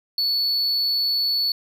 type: tone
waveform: triangle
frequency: 4435 Hz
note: C#8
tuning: in tune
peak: -18 dBFS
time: 0.18-1.52 s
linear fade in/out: 2 ms
effects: none